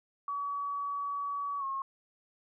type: tone with pitch glide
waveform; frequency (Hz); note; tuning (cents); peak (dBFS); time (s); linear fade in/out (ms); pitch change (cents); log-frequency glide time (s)
sine; 1136 to 1082.8; C#6 to C#6; +42 to -41; -32; 0.28-1.82; 2; -83; 1.59-1.64
effects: none